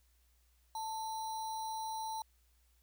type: tone with sample-and-hold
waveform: sine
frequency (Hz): 883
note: A5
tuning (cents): +6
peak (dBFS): -37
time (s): 0.75-2.22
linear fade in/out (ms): 2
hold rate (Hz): 4900
effects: added 60 Hz sine -68 dBFS peak until 2.82 s + white hiss -75 dBFS RMS until 2.82 s